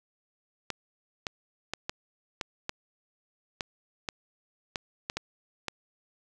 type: clicks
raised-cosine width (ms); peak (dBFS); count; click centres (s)
0.2; -14; 12; 0.703 / 1.268 / 1.736 / 1.895 / 2.412 / 2.694 / 3.608 / 4.088 / 4.758 / 5.099 / 5.17 / 5.683
effects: none